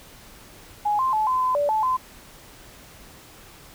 sine tone with pitch steps, 833 / 1047 / 863 / 1025 / 1019 / 580 / 869 / 1026 Hz, G#5 / C6 / A5 / C6 / C6 / D5 / A5 / C6, +5 / +1 / -34 / -36 / -46 / -22 / -22 / -34 cents, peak -19 dBFS, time 0.85-1.97 s, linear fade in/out 10 ms, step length 140 ms, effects pink hiss -47 dBFS RMS until 3.74 s

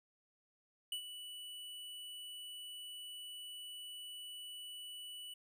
square tone with ADSR envelope, 2960 Hz, F#7, in tune, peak -37 dBFS, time 0.92-5.34 s, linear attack 3 ms, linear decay 86 ms, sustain -10 dB, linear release 6 ms, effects none

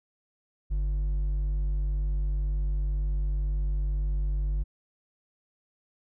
sine tone with hard clipping, 49 Hz, G1, in tune, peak -26 dBFS, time 0.7-4.64 s, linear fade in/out 20 ms, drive 4 dB, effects none

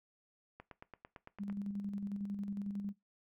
click train, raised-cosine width 0.5 ms, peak -34 dBFS, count 9, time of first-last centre 0.6-1.499 s, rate 8.9 Hz
sine tone with tremolo, 201.1 Hz, G3, 44 cents sharp, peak -36 dBFS, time 1.39-2.93 s, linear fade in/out 20 ms, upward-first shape square, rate 11 Hz, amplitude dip 45%
effects noise-tail reverb RT60 0.2 s tail -19 dB re dry

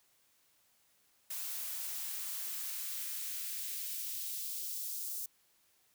blue noise with high-pass filter sweep, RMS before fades -40 dBFS, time 1.3-5.26 s, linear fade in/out 5 ms, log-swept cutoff 440 to 6000 Hz, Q 0.94, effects white hiss -71 dBFS RMS until 5.94 s

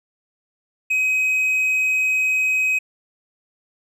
triangle tone, 2529 Hz, D#7, 28 cents sharp, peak -15 dBFS, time 0.9-2.79 s, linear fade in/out 10 ms, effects resampled to 32000 Hz

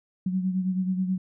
sine beating tone pair, 185 / 194.3 Hz, F#3 / G3, 0 / -15 cents, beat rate 9.3 Hz, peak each -24 / -32 dBFS, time 0.26-1.18 s, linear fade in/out 5 ms, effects none

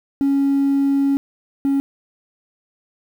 triangle tone pair in turn, 277.2 / 276.1 Hz, C#4 / C#4, 0 / -7 cents, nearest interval unison, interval 7 cents, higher first, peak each -11 / -12 dBFS, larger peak first, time 0.21-1.17 / 1.65-1.8 s, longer first, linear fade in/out 0 ms, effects tanh soft clip ceiling -10 dBFS + 8-bit

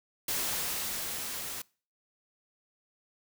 white noise with level ramp, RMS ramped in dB -31 to -39 dBFS, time 0.28-1.62 s, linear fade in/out 5 ms, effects noise-tail reverb RT60 0.4 s tail -24 dB re dry

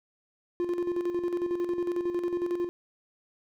triangle tone with tremolo, 350.3 Hz, F4, 5 cents sharp, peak -23 dBFS, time 0.6-2.69 s, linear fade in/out 0 ms, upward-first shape square, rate 11 Hz, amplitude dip 55%, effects none

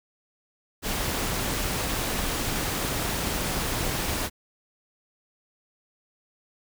pink noise with amplitude modulation, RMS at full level -26 dBFS, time 0.82-4.3 s, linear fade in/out 50 ms, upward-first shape sine, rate 244 Hz, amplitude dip 45%, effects none

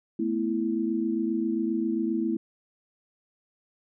sine chord, A suspended second, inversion none, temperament just, 220 / 247.5 / 330 Hz, A3 / B3 / E4, 0 / +4 / +2 cents, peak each -29 / -31 / -27 dBFS, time 0.19-2.37 s, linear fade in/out 5 ms, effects none

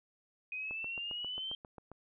sine exponential sweep, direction up, 2489 to 3163 Hz, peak -37 dBFS, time 0.52-1.55 s, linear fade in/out 2 ms
click train, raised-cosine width 1 ms, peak -34 dBFS, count 10, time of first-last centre 0.71-1.916 s, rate 7.46 Hz
effects none

